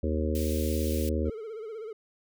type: harmonic tone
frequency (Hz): 77.4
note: D#2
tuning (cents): -9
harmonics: 1 / 3 / 4 / 5 / 6 / 7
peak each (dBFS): -28 / -33 / -34 / -35 / -36 / -36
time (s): 0.03-1.3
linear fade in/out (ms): 5
type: high-pass noise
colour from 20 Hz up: white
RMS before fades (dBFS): -41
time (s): 0.35-1.09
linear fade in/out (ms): 0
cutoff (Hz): 2200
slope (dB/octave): 24
type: tone with vibrato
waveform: triangle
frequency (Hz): 440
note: A4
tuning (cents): 0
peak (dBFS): -34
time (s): 1.25-1.93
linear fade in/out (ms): 5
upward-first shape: sine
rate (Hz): 16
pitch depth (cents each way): 86
effects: none